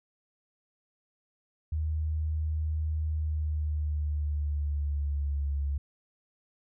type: tone with pitch glide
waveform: sine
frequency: 77.78 to 70.51 Hz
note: D#2 to C#2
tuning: 0 to +30 cents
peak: -27 dBFS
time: 1.72-5.78 s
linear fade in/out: 5 ms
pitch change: -170 cents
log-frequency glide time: 3.08-5.52 s
effects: none